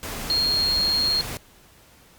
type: tone in noise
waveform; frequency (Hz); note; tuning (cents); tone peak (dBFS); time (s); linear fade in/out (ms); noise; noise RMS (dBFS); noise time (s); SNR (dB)
sine; 4249; C8; +26; -19; 0.3-1.21; 0; pink; -32; 0.03-1.37; +10
effects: pink hiss -53 dBFS RMS until 2.18 s + Opus 48 kbps